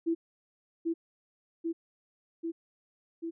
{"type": "tone with echo", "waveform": "sine", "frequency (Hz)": 331.6, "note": "E4", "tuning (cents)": 10, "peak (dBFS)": -25, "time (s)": [0.06, 0.15], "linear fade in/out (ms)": 20, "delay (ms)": 790, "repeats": 4, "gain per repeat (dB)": -2, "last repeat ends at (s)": 3.31, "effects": []}